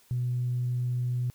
sine tone, 123.47 Hz, B2, in tune, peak -25 dBFS, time 0.11-1.3 s, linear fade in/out 0 ms, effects tanh soft clip ceiling -21 dBFS + white hiss -61 dBFS RMS until 1.34 s

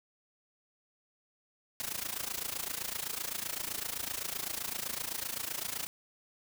white noise with amplitude modulation, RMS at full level -34 dBFS, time 1.8-5.87 s, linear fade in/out 0 ms, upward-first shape sine, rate 27.8 Hz, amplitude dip 85%, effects none

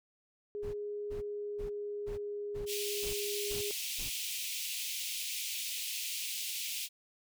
sine tone with pitch glide, 413.6 to 410 Hz, G#4 to G#4, -7 to -22 cents, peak -36 dBFS, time 0.55-3.71 s, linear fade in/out 0 ms, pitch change -15 cents, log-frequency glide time 0.99-3.29 s
brown noise bursts, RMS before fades -44 dBFS, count 8, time 0.62-4.1 s, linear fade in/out 20 ms, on 120 ms, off 360 ms
pink high-pass noise, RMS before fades -38 dBFS, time 2.66-6.89 s, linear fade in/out 50 ms, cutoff 2400 Hz, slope 48 dB/octave
effects none

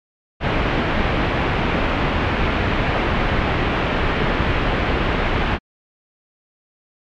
pink low-pass noise, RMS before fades -19 dBFS, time 0.4-5.59 s, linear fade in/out 50 ms, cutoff 2900 Hz, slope 24 dB/octave, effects MP3 96 kbps

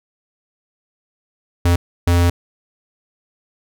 square tone bursts at uneven times, 86.8 Hz, F2, 10 cents flat, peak -12 dBFS, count 2, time 1.65-1.76 / 2.07-2.3 s, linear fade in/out 5 ms, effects none

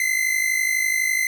45% pulse tone pair together, 2031 / 2083 Hz, B6 / C7, +48 / -8 cents, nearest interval unison, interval 44 cents, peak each -22 dBFS, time 0-1.27 s, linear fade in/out 2 ms, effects none

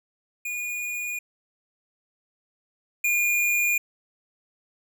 square tone pair in turn, 2444 / 2424 Hz, D#7 / D#7, -32 / -46 cents, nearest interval unison, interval 14 cents, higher first, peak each -29 / -21 dBFS, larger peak second, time 0.45-1.19 / 3.04-3.78 s, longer neither, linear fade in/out 5 ms, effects none

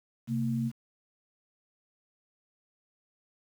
sine tone pair together, 130.81 / 227.9 Hz, C3 / A#3, 0 / -39 cents, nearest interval minor seventh, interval 961 cents, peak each -31 / -29 dBFS, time 0.27-0.72 s, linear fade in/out 50 ms, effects 9-bit

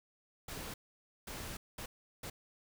pink noise bursts at uneven times, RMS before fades -44 dBFS, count 4, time 0.48-0.74 / 1.27-1.57 / 1.78-1.86 / 2.23-2.3 s, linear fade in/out 5 ms, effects none

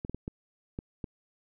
clicks, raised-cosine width 3 ms, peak -22 dBFS, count 6, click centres 0.049 / 0.096 / 0.146 / 0.279 / 0.789 / 1.042 s, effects none

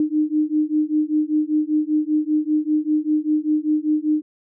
sine beating tone pair, 302.7 / 307.8 Hz, D#4 / D#4, -48 / -19 cents, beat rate 5.1 Hz, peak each -20 dBFS, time 0-4.22 s, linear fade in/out 2 ms, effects none

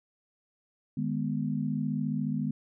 sine chord, G# minor, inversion second, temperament equal with one note detuned, 153.07 / 207.7 / 246.9 Hz, D#3 / G#3 / B3, -28 / 0 / 0 cents, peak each -32 dBFS, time 0.97-2.51 s, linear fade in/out 5 ms, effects none

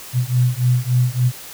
sine beating tone pair, 122.9 / 126.4 Hz, B2 / B2, -8 / +41 cents, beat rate 3.5 Hz, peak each -17 / -17 dBFS, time 0.13-1.32 s, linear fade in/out 50 ms, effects white hiss -36 dBFS RMS until 1.53 s

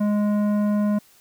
sine tone with tanh clipping, 207.7 Hz, G#3, in tune, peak -20 dBFS, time 0-0.99 s, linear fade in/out 10 ms, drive 12 dB, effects white hiss -55 dBFS RMS until 1.2 s

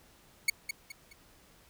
sawtooth tone with echo, 2217 Hz, C#7, in tune, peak -19 dBFS, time 0.48-0.5 s, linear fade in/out 5 ms, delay 210 ms, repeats 3, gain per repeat -9 dB, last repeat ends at 1.13 s, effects pink hiss -61 dBFS RMS until 1.69 s

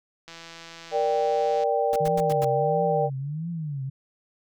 click train, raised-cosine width 0.2 ms, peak -25 dBFS, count 226, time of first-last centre 0.28-1.635 s, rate 166 Hz
sine chord, G minor, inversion first, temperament equal, 466.2 / 587.3 / 784 Hz, Bb4 / D5 / G5, 0 / 0 / 0 cents, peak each -25 dBFS, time 0.91-3.1 s, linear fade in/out 50 ms
pink noise bursts, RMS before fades -36 dBFS, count 5, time 1.93-2.446 s, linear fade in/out 0 ms, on 28 ms, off 94 ms
sine tone with vibrato, 151 Hz, D3, 48 cents sharp, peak -28 dBFS, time 2-3.9 s, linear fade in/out 10 ms, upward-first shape triangle, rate 1.5 Hz, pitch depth 240 cents each way
effects none

